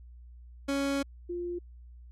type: tone pair in turn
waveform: 30% pulse / sine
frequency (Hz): 277.8 / 350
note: C#4 / F4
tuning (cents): +4 / +4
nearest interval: major third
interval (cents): 400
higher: second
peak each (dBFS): -25 / -32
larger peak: first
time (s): 0.68-1.03 / 1.29-1.59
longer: first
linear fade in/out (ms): 10
effects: added 60 Hz sine -47 dBFS peak until 2.11 s + low-pass 10000 Hz 12 dB/octave